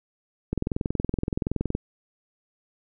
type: click train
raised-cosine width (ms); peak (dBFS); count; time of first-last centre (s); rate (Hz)
3; -12; 27; 0.53-1.751; 21.3
effects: none